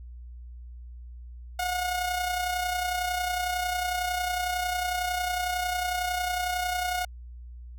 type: tone with amplitude modulation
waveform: sawtooth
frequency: 723 Hz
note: F#5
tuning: 40 cents flat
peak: -21 dBFS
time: 1.59-7.05 s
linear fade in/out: 5 ms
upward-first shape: sine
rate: 31 Hz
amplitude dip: 45%
effects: added 60 Hz sine -40 dBFS peak until 7.78 s